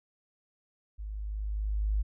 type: tone with level ramp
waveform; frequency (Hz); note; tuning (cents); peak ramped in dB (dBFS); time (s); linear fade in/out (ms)
sine; 51.91; G#1; 0; -36 to -24; 0.98-2.03; 20
effects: none